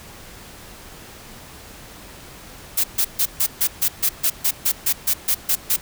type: noise bursts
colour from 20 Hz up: blue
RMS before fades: -18 dBFS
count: 15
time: 2.77-5.765 s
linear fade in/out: 10 ms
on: 69 ms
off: 140 ms
effects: pink hiss -41 dBFS RMS until 5.81 s